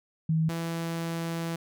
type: tone pair in turn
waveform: sine / sawtooth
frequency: 160 / 166.34 Hz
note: D#3 / E3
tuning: +49 / +16 cents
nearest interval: minor second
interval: 67 cents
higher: second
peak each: -22 / -26 dBFS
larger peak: first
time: 0.29-0.49 / 0.49-1.56 s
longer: second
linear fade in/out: 5 ms
effects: none